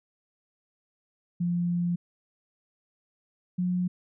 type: tone pair in turn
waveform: sine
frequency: 174.1 / 179.93 Hz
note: F3 / F#3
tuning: -5 / -48 cents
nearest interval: minor second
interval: 57 cents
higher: second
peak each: -24 dBFS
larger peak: neither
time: 1.4-1.96 / 3.58-3.88 s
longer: first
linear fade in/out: 10 ms
effects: none